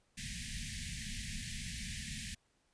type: band-stop noise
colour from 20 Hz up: pink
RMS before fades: -42 dBFS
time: 0.17-2.35 s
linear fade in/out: 10 ms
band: 240 to 1700 Hz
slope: 96 dB/octave
effects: pink hiss -75 dBFS RMS until 2.73 s + resampled to 22050 Hz